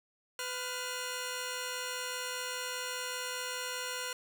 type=tone pair together; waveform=10% pulse; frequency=502 / 1421 Hz; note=B4 / F6; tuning=+28 / +30 cents; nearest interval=octave + tritone; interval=1802 cents; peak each=-30 / -31 dBFS; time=0.39-4.13 s; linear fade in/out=2 ms; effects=none